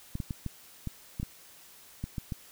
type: clicks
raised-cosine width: 5 ms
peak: -21 dBFS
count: 10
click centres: 0.154 / 0.202 / 0.308 / 0.463 / 0.873 / 1.199 / 1.23 / 2.04 / 2.182 / 2.322 s
effects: white hiss -54 dBFS RMS until 2.51 s